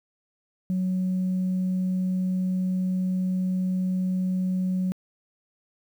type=tone; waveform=sine; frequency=185 Hz; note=F#3; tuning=in tune; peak=-21 dBFS; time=0.7-4.92 s; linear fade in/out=0 ms; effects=tanh soft clip ceiling -20 dBFS + 9-bit